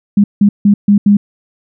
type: tone bursts at uneven times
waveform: sine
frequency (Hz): 203.6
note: G#3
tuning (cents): -34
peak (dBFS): -4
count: 5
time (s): 0.17-0.24 / 0.41-0.49 / 0.65-0.74 / 0.88-0.98 / 1.06-1.17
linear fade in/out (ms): 5
effects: none